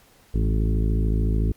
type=harmonic tone with a mistuned harmonic; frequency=53.7 Hz; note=A1; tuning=41 cents flat; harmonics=1 / 2 / 3 / 4 / 5 / 6 / 7 / 8; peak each=-20 / -26 / -30 / -32 / -34 / -36 / -37 / -38 dBFS; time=0.34-1.52 s; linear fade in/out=5 ms; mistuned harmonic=3; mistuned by=+41 cents; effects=pink hiss -56 dBFS RMS until 1.56 s + Opus 48 kbps